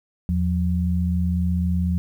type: tone pair together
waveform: sine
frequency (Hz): 82.18 / 178.4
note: E2 / F3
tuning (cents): -5 / +37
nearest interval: octave + minor second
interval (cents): 1342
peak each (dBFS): -21 / -22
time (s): 0.29-1.98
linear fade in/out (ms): 0
effects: 9-bit